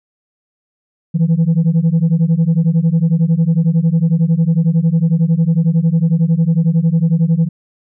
sine beating tone pair, 159.4 / 170.4 Hz, D#3 / F3, +42 / -42 cents, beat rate 11 Hz, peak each -11 dBFS, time 1.14-7.49 s, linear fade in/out 20 ms, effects tanh soft clip ceiling -7 dBFS

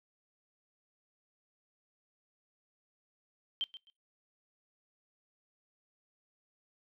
sine tone with echo, 3136 Hz, G7, in tune, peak -30 dBFS, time 3.61-3.64 s, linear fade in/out 0 ms, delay 130 ms, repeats 2, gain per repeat -14 dB, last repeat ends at 3.9 s, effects noise-tail reverb RT60 0.2 s tail -22 dB re dry

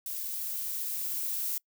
violet noise with level ramp, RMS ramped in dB -36 to -32 dBFS, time 0.06-1.58 s, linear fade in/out 2 ms, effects noise-tail reverb RT60 0.1 s tail -26 dB re dry

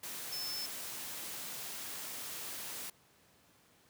sine tone in noise, 5274 Hz, E8, in tune, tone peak -38 dBFS, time 0.32-0.66 s, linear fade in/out 5 ms, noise white, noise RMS -43 dBFS, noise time 0.03-2.9 s, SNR +2 dB, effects pink hiss -66 dBFS RMS until 3.89 s + high-pass 100 Hz 12 dB/octave

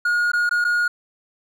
triangle tone with dropouts, 1436 Hz, F6, 48 cents sharp, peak -15 dBFS, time 0.05-0.88 s, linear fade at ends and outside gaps 5 ms, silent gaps 0.318-0.333 / 0.493-0.51 / 0.643-0.648 s, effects none

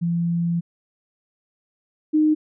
sine tone pair in turn, 170.2 / 307.5 Hz, F3 / D#4, -44 / -20 cents, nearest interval minor seventh, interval 1024 cents, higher second, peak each -19 / -14 dBFS, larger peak second, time 0.01-0.61 / 2.13-2.35 s, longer first, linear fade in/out 20 ms, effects none

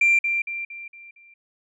sine tone with echo, 2367 Hz, D7, 13 cents sharp, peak -13 dBFS, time 0.01-0.19 s, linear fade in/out 5 ms, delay 230 ms, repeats 5, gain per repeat -7 dB, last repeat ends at 1.34 s, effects tanh soft clip ceiling -11 dBFS

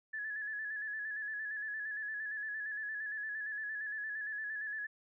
sine tone with vibrato, 1716 Hz, A6, 44 cents flat, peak -37 dBFS, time 0.13-4.87 s, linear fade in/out 10 ms, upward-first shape square, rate 8.7 Hz, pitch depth 40 cents each way, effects none

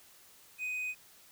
triangle tone, 2500 Hz, D#7, 8 cents sharp, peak -32 dBFS, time 0.58-0.95 s, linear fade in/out 50 ms, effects white hiss -59 dBFS RMS until 1.31 s

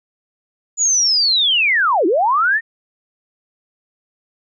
sine linear two-way sweep, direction down then up, 6980 to 305.1 to 1870 Hz, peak -12 dBFS, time 0.77-2.61 s, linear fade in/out 50 ms, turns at 2.06 s, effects none

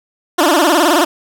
15% pulse tone with vibrato, 322.7 Hz, E4, 37 cents flat, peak -3 dBFS, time 0.38-1.05 s, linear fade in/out 10 ms, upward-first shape sine, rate 19 Hz, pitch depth 200 cents each way, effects none

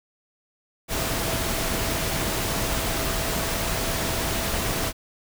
sine tone in noise, 659.3 Hz, E5, in tune, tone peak -36 dBFS, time 0.88-4.93 s, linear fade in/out 50 ms, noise pink, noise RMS -26 dBFS, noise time 0.88-4.93 s, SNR -13 dB, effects none

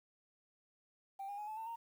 sine tone with pitch steps, 784 / 810.2 / 837.4 / 865.4 / 894.4 / 924.3 Hz, G5 / G#5 / G#5 / A5 / A5 / A#5, 0 / -43 / +14 / -29 / +28 / -15 cents, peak -40 dBFS, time 1.19-1.76 s, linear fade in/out 10 ms, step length 95 ms, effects tanh soft clip ceiling -38 dBFS + 11-bit

